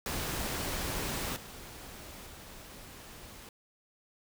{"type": "noise with level steps", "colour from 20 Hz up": "pink", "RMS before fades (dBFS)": [-35, -47, -49], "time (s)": [0.06, 3.49], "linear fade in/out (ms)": 2, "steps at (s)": [1.36, 2.26], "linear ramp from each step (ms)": 5, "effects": []}